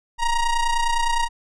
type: ring-modulated tone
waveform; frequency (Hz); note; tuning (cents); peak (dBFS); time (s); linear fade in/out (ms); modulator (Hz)
square; 473.9; A#4; +28; -16; 0.18-1.29; 50; 459
effects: resampled to 22050 Hz